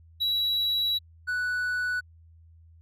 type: tone pair in turn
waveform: triangle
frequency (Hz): 3904 / 1481.5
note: B7 / F#6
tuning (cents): -21 / +2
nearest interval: octave + perfect fourth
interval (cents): 1677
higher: first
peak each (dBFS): -22 / -24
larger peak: first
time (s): 0.2-0.99 / 1.27-2.01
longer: first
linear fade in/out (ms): 20
effects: added 82 Hz sine -51 dBFS peak until 2.81 s